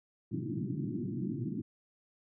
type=band-pass noise; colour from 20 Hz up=pink; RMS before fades=-36 dBFS; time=0.31-1.62 s; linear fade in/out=10 ms; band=110 to 360 Hz; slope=96 dB/octave; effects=none

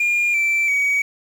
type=tone with pitch steps; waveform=sine; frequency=2413 / 2336 / 2262 Hz; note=D7 / D7 / C#7; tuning=+46 / -10 / +34 cents; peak=-13 dBFS; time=0-1.02 s; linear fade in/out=5 ms; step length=340 ms; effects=tanh soft clip ceiling -15 dBFS + 7-bit

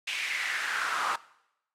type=noise with high-pass filter sweep; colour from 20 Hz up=brown; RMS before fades=-31 dBFS; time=0.07-1.16 s; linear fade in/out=5 ms; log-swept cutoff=2600 to 1100 Hz; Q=3.9; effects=noise-tail reverb RT60 0.8 s tail -20 dB re dry + low-pass 10000 Hz 12 dB/octave

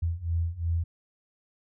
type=beating tone pair; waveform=sine; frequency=82.4 / 85.2 Hz; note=E2 / F2; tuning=0 / -42 cents; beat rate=2.8 Hz; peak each=-30 / -28 dBFS; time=0.02-0.84 s; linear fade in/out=10 ms; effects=none

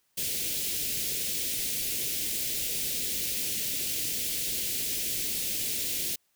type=band-stop noise; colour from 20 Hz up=white; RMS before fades=-31 dBFS; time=0.17-6.16 s; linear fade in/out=10 ms; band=490 to 2300 Hz; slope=24 dB/octave; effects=white hiss -72 dBFS RMS until 6.35 s

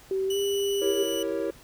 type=tone with pitch glide; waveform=sine; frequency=383.6 to 399.7 Hz; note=G4 to G4; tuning=-37 to +34 cents; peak=-24 dBFS; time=0.11-1.03 s; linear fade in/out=2 ms; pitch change=+71 cents; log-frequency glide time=0.27-0.37 s
type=tone; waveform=sawtooth; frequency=2958 Hz; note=F#7; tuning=1 cent flat; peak=-29 dBFS; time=0.3-1.23 s; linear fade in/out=5 ms
type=chord; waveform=triangle; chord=E diminished seventh; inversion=none; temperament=equal; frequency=329.6 / 392 / 466.2 / 554.4 Hz; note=E4 / G4 / Bb4 / Db5; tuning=0 / 0 / 0 / 0 cents; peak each=-30 dBFS; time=0.81-1.51 s; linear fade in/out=10 ms
effects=pink hiss -52 dBFS RMS until 1.63 s

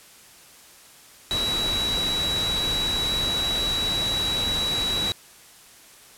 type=tone in noise; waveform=sine; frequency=3902 Hz; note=B7; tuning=22 cents flat; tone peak=-23 dBFS; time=1.31-5.12 s; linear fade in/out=0 ms; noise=pink; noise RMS=-30 dBFS; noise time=1.31-5.12 s; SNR=+4 dB; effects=white hiss -49 dBFS RMS until 6.17 s + low-pass 12000 Hz 12 dB/octave

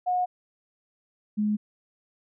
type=tone pair in turn; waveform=sine; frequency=725 / 210.5 Hz; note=F#5 / G#3; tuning=-35 / +24 cents; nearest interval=octave + major sixth; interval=2141 cents; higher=first; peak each=-22 dBFS; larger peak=neither; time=0.06-0.26 / 1.37-1.57 s; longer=neither; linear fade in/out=20 ms; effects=none

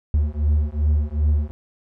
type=beating tone pair; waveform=triangle; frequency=73.42 / 76.02 Hz; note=D2 / D#2; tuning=0 / -40 cents; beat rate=2.6 Hz; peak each=-18 dBFS; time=0.14-1.51 s; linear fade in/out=0 ms; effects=none

